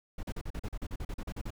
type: noise bursts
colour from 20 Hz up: brown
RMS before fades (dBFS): -36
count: 15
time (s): 0.18-1.505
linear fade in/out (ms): 5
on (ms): 51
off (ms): 40
effects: none